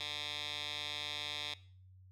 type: tone with band-pass filter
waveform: 10% pulse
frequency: 147.9 Hz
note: D3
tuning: 13 cents sharp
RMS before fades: -41 dBFS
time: 0-1.54 s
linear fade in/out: 5 ms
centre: 3500 Hz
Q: 3.7
effects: noise-tail reverb RT60 0.5 s tail -19 dB re dry + added 93 Hz sine -56 dBFS peak until 2.11 s